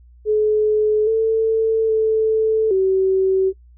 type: tone with pitch steps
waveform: sine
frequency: 427 / 445.1 / 439.2 / 380.8 Hz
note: G#4 / A4 / A4 / F#4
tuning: +48 / +20 / -3 / +50 cents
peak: -13 dBFS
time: 0.25-3.53 s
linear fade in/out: 50 ms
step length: 820 ms
effects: noise-tail reverb RT60 0.1 s tail -19 dB re dry + added 60 Hz sine -44 dBFS peak until 3.77 s